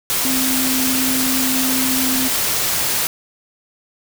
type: tone in noise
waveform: sine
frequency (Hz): 260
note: C4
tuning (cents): -11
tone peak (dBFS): -20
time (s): 0.25-2.28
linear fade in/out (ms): 0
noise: white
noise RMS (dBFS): -19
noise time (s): 0.1-3.07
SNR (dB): -4
effects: none